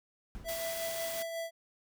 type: noise with exponential decay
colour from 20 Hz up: brown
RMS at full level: -41 dBFS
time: 0.35-0.8 s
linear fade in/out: 0 ms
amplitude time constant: 96 ms
type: tone with tremolo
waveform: square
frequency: 663 Hz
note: E5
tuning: 10 cents sharp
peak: -35 dBFS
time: 0.44-1.51 s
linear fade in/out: 50 ms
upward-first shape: sine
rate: 5.5 Hz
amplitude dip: 35%
type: noise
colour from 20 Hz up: white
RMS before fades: -41 dBFS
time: 0.48-1.23 s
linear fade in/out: 10 ms
effects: none